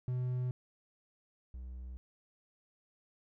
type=tone pair in turn; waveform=triangle; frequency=125.6 / 62.62 Hz; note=B2 / B1; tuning=+30 / +25 cents; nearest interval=octave; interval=1205 cents; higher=first; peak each=-30 / -40 dBFS; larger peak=first; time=0.08-0.51 / 1.54-1.97 s; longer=neither; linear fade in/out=0 ms; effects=none